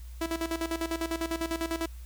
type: tone with tremolo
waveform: sawtooth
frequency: 329.6 Hz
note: E4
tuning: in tune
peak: -24 dBFS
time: 0.21-1.86 s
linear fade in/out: 5 ms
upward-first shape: square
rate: 10 Hz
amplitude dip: 75%
effects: added 60 Hz sine -40 dBFS peak until 2.05 s + white hiss -58 dBFS RMS until 2.05 s